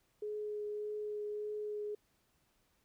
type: tone with vibrato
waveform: sine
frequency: 420 Hz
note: G#4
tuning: 19 cents sharp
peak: -37 dBFS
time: 0.22-1.95 s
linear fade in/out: 5 ms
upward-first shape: triangle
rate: 1.7 Hz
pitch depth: 12 cents each way
effects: pink hiss -75 dBFS RMS until 2.84 s